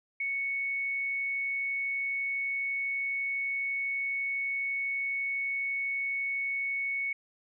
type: tone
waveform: sine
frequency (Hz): 2217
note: C#7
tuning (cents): 0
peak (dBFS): -29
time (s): 0.2-7.13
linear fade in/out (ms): 5
effects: none